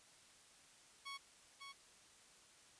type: tone with echo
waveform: 15% pulse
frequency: 1108.7 Hz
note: C#6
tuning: in tune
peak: -40 dBFS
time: 1.05-1.18 s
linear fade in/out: 20 ms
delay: 550 ms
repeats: 1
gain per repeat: -5 dB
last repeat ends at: 1.73 s
effects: white hiss -65 dBFS RMS until 2.79 s + resampled to 22050 Hz